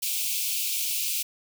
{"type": "high-pass noise", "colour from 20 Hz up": "white", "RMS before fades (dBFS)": -28, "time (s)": [0.02, 1.23], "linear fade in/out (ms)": 10, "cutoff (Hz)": 2300, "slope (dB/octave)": 96, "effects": []}